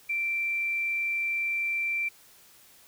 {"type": "tone", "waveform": "sine", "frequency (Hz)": 2349, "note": "D7", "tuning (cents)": 0, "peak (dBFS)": -26, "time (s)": [0.09, 2.09], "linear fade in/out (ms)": 10, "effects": ["white hiss -56 dBFS RMS until 2.87 s"]}